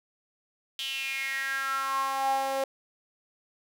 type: tone with high-pass filter sweep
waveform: sawtooth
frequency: 270 Hz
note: C#4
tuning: 45 cents flat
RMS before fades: -30 dBFS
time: 0.79-2.64 s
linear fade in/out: 2 ms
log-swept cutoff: 3200 to 590 Hz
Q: 7.3
effects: none